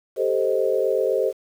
sine chord, A half-diminished seventh, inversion third, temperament equal, 392 / 440 / 523.3 / 622.3 Hz, G4 / A4 / C5 / Eb5, 0 / 0 / 0 / 0 cents, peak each -24 / -24 / -22 / -27 dBFS, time 0.16-1.33 s, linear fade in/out 50 ms, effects 8-bit

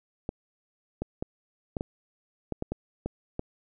clicks, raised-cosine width 2 ms, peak -17 dBFS, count 10, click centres 0.291 / 1.02 / 1.225 / 1.768 / 1.809 / 2.523 / 2.624 / 2.72 / 3.06 / 3.394 s, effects none

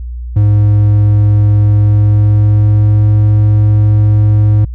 triangle tone with pitch glide, 103.83 to 105.22 Hz, G#2 to G#2, 0 to +23 cents, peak -3 dBFS, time 0.36-4.65 s, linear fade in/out 5 ms, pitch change +23 cents, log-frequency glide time 1.71-3.12 s, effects added 60 Hz sine -19 dBFS peak until 4.74 s

